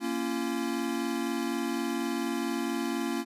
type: chord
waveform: square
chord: Bb minor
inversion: none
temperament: equal with one note detuned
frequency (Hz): 233.1 / 277.2 / 340.9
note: Bb3 / Db4 / F4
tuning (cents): 0 / 0 / -42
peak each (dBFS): -34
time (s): 0-3.25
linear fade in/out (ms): 50
effects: resampled to 32000 Hz